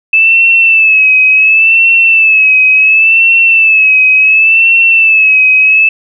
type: tone with vibrato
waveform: sine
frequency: 2618 Hz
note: E7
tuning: 13 cents flat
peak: -3 dBFS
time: 0.13-5.89 s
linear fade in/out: 5 ms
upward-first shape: sine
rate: 0.7 Hz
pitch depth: 59 cents each way
effects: none